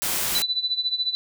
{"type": "noise", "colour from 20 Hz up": "white", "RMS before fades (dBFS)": -25, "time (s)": [0.02, 0.42], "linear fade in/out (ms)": 0}
{"type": "tone with tremolo", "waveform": "sine", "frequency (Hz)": 3984, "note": "B7", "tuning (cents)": 14, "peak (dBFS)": -19, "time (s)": [0.35, 1.15], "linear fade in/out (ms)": 0, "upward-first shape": "sine", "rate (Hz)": 14, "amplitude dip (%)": 80}
{"effects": []}